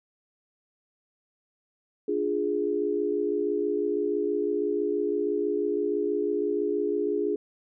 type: chord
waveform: sine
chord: D diminished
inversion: none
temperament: equal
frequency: 293.7 / 349.2 / 415.3 Hz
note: D4 / F4 / Ab4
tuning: 0 / 0 / 0 cents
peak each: -31 / -30 / -26 dBFS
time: 2.08-7.36 s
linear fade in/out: 5 ms
effects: none